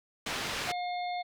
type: low-pass noise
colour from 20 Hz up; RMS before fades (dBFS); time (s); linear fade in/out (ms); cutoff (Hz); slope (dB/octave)
white; -35; 0.26-0.72; 5; 3700; 12
type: harmonic tone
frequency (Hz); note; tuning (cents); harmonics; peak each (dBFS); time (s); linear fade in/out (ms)
714; F5; +38; 1 / 3 / 5 / 6; -32 / -42 / -46 / -48; 0.67-1.23; 20
effects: none